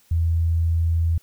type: tone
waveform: sine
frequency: 82.9 Hz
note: E2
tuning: 10 cents sharp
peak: -17 dBFS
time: 0.11-1.18 s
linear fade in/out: 5 ms
effects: white hiss -58 dBFS RMS until 1.22 s